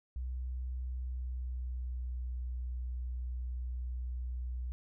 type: tone with pitch glide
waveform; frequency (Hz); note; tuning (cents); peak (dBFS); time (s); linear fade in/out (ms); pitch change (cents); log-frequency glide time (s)
sine; 62.9 to 61.75; B1 to B1; +32 to 0; -35; 0.16-4.72; 0; -32; 0.87-2.3
effects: none